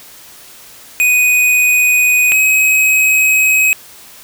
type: tone pair in turn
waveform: square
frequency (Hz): 2489 / 2538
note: D#7 / D#7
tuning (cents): 0 / +34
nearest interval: unison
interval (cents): 34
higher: second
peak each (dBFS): -9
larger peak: neither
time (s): 1-2.32 / 2.32-3.73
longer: second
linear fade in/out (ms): 0
effects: white hiss -38 dBFS RMS until 4.23 s